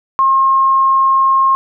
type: tone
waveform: sine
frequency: 1072 Hz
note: C6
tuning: 42 cents sharp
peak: -8 dBFS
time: 0.19-1.55 s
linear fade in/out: 0 ms
effects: none